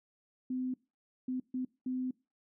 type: tone bursts at uneven times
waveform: sine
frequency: 255.5 Hz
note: C4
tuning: 41 cents flat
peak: -32 dBFS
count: 4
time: 0.5-0.74 / 1.28-1.4 / 1.54-1.65 / 1.86-2.11 s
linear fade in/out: 5 ms
effects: noise-tail reverb RT60 0.3 s tail -23 dB re dry